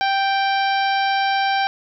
harmonic tone, 784 Hz, G5, in tune, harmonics 1 / 2 / 3 / 4 / 5 / 6 / 7, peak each -18 / -24 / -28 / -30 / -32 / -34 / -35 dBFS, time 0.01-1.67 s, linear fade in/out 0 ms, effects none

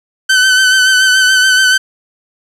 sawtooth tone with vibrato, 1522 Hz, F#6, 48 cents sharp, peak -3 dBFS, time 0.29-1.78 s, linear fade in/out 10 ms, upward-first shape sine, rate 7 Hz, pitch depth 32 cents each way, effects low-pass 9000 Hz 12 dB/octave + 7-bit

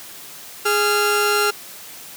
sawtooth tone pair together, 414.8 / 1382 Hz, G#4 / F6, -2 / -19 cents, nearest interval octave + major sixth, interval 2083 cents, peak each -15 dBFS, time 0.65-1.51 s, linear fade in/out 10 ms, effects white hiss -38 dBFS RMS until 2.16 s + high-pass 100 Hz 12 dB/octave

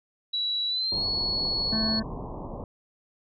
sine tone with pitch glide, 3918 to 4372 Hz, B7 to C#8, -15 to -25 cents, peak -25 dBFS, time 0.33-2 s, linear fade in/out 10 ms, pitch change +190 cents, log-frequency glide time 0.68-1.06 s
pink low-pass noise, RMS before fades -36 dBFS, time 0.92-2.64 s, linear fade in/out 2 ms, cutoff 1100 Hz, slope 96 dB/octave
harmonic tone, 220 Hz, A3, in tune, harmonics 1 / 3 / 5 / 7 / 8, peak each -27 / -37 / -41 / -44 / -45 dBFS, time 1.72-2.03 s, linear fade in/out 10 ms
effects none

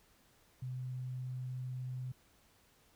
sine tone, 127.4 Hz, C3, 46 cents flat, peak -38 dBFS, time 0.62-2.12 s, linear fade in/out 5 ms, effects pink hiss -68 dBFS RMS until 2.95 s

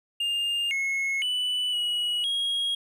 triangle tone with pitch steps, 2812 / 2177 / 2978 / 2915 / 3282 Hz, F7 / C#7 / F#7 / F#7 / G#7, +11 / -32 / +11 / -26 / -21 cents, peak -23 dBFS, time 0.2-2.75 s, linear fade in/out 5 ms, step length 510 ms, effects none

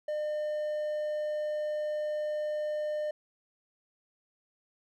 triangle tone, 604 Hz, D5, 48 cents sharp, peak -28 dBFS, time 0.08-3.11 s, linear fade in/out 5 ms, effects none

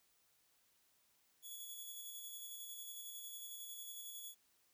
5% pulse tone with tremolo, 3391 Hz, G#7, 35 cents sharp, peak -39 dBFS, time 1.42-4.35 s, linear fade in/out 50 ms, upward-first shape square, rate 11 Hz, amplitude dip 25%, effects white hiss -75 dBFS RMS until 4.73 s

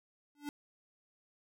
square tone with exponential growth, 290.8 Hz, D4, 17 cents flat, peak -35 dBFS, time 0.35-0.49 s, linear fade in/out 1 ms, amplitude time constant 30 ms, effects none

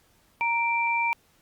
sine tone pair together, 933 / 2351 Hz, A#5 / D7, +1 / +1 cents, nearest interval octave + major third, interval 1600 cents, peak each -25 dBFS, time 0.41-1.13 s, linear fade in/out 0 ms, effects pink hiss -63 dBFS RMS until 1.41 s + Opus 48 kbps

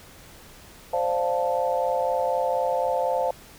sine chord, D minor seventh, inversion third, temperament equal, 523.3 / 587.3 / 698.5 / 880 Hz, C5 / D5 / F5 / A5, 0 / 0 / 0 / 0 cents, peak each -25 / -29 / -27 / -28 dBFS, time 0.93-3.31 s, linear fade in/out 5 ms, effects pink hiss -48 dBFS RMS until 3.58 s

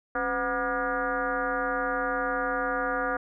sine tone with frequency modulation, 969 Hz, B5, 33 cents flat, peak -25 dBFS, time 0.15-3.17 s, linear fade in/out 5 ms, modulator 232 Hz, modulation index 2.8, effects none

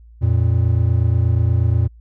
triangle tone pair together, 86.6 / 114.96 Hz, F2 / A#2, -14 / -24 cents, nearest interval perfect fourth, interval 490 cents, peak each -14 dBFS, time 0.21-1.88 s, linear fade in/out 20 ms, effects added 57 Hz sine -41 dBFS peak until 2 s

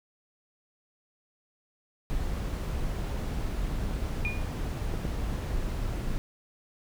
brown noise, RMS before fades -31 dBFS, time 2.1-6.18 s, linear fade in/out 0 ms
clicks, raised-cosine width 2 ms, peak -25 / -21 / -21 dBFS, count 3, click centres 3.145 / 4.939 / 5.052 s
sine tone with exponential decay, 2439 Hz, D#7, 35 cents flat, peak -27 dBFS, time 4.25-4.52 s, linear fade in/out 0 ms, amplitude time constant 58 ms
effects none

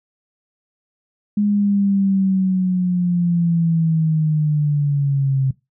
sine linear sweep, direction down, 207.7 to 132.4 Hz, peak -14 dBFS, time 1.37-5.51 s, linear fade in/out 5 ms, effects noise-tail reverb RT60 0.2 s tail -20 dB re dry

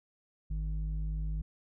square tone with low-pass filter, 51.91 Hz, G#1, in tune, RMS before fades -34 dBFS, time 0.5-1.42 s, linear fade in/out 10 ms, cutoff 120 Hz, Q 4.5, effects none

